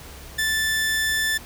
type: tone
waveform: sawtooth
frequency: 1760 Hz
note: A6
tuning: in tune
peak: -17 dBFS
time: 0.38-1.38 s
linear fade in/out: 10 ms
effects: added 68 Hz sine -42 dBFS peak until 1.45 s + pink hiss -42 dBFS RMS until 1.45 s